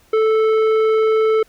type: tone with tanh clipping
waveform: sine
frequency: 438.9 Hz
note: A4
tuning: 4 cents flat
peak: -14 dBFS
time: 0.13-1.43 s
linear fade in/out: 5 ms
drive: 11 dB
effects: pink hiss -54 dBFS RMS until 1.48 s